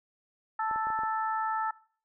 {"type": "harmonic tone", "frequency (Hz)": 440, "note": "A4", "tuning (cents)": 0, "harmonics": [2, 3, 4], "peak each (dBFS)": [-30, -32, -39], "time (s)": [0.59, 1.71], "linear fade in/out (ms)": 5}
{"type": "clicks", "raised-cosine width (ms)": 1, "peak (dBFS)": -30, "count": 6, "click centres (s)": [0.712, 0.76, 0.87, 0.903, 0.99, 1.035]}
{"effects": ["noise-tail reverb RT60 0.5 s tail -22 dB re dry"]}